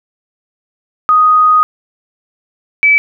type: tone pair in turn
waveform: sine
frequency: 1246 / 2301 Hz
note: D#6 / D7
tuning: +2 / -36 cents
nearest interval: major seventh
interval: 1062 cents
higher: second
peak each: -5 dBFS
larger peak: neither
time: 1.09-1.63 / 2.83-2.98 s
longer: first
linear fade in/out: 0 ms
effects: none